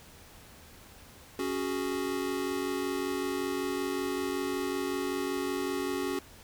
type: chord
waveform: square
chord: C# suspended fourth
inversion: none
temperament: equal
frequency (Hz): 277.2 / 370 / 415.3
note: C#4 / F#4 / G#4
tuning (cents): 0 / 0 / 0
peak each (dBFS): -35 / -34 / -38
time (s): 1.39-6.19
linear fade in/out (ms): 2
effects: added 80 Hz sine -60 dBFS peak until 6.43 s + pink hiss -53 dBFS RMS until 6.43 s